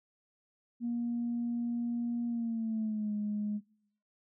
sine tone with pitch glide, 237.2 to 208.9 Hz, A#3 to G#3, +30 to +10 cents, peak -30 dBFS, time 0.8-3.61 s, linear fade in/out 50 ms, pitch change -220 cents, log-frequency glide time 2.27-3.13 s, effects noise-tail reverb RT60 0.8 s tail -24 dB re dry + tanh soft clip ceiling -26 dBFS

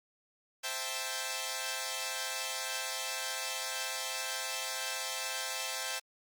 5% pulse chord, A minor seventh, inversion first, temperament equal, 523.3 / 659.3 / 784 / 880 Hz, C5 / E5 / G5 / A5, 0 / 0 / 0 / 0 cents, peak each -29 dBFS, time 0.63-6 s, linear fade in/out 20 ms, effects Opus 48 kbps

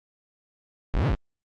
40% pulse exponential two-way sweep, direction up then down, 30.88 to 163.9 to 30.88 Hz, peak -20 dBFS, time 0.94-1.15 s, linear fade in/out 0 ms, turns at 1.07 s, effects low-pass 3000 Hz 12 dB/octave + Opus 48 kbps

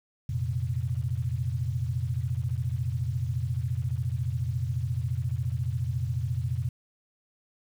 sine chord, F suspended fourth, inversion none, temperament equal, 87.31 / 116.54 / 130.81 Hz, F2 / Bb2 / C3, 0 / 0 / 0 cents, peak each -32 / -30 / -31 dBFS, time 0.29-6.69 s, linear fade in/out 5 ms, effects 9-bit

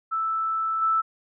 sine tone with level steps, 1318.5 Hz, E6, in tune, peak -23 / -19 dBFS, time 0.11-1.02 s, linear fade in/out 20 ms, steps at 0.81 s, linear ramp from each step 20 ms, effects none

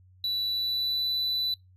triangle tone with pitch glide, 3951 to 3981 Hz, B7 to B7, 0 to +13 cents, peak -25 dBFS, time 0.24-1.54 s, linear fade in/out 2 ms, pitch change +13 cents, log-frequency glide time 0.44-1.08 s, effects noise-tail reverb RT60 0.2 s tail -24 dB re dry + added 92 Hz sine -54 dBFS peak until 1.76 s

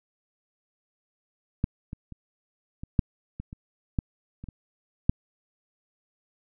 clicks, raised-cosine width 5 ms, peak -11 / -23 / -28 / -24 / -7 / -22 / -27 / -12 / -27 / -26 / -6 dBFS, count 11, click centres 1.641 / 1.931 / 2.123 / 2.835 / 2.992 / 3.4 / 3.529 / 3.988 / 4.44 / 4.487 / 5.095 s, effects none

